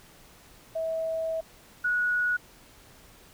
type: tone pair in turn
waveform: sine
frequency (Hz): 648 / 1461.4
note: E5 / F#6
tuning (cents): -30 / -22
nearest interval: octave + major second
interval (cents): 1408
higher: second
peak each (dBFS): -27 / -23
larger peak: second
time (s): 0.75-1.41 / 1.84-2.37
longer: first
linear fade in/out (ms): 10
effects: pink hiss -54 dBFS RMS until 3.33 s